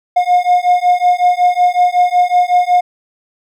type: beating tone pair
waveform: triangle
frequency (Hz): 714 / 719.4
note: F5 / F#5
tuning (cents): +38 / -49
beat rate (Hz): 5.4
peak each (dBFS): -10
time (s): 0.16-2.81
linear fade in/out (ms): 10
effects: none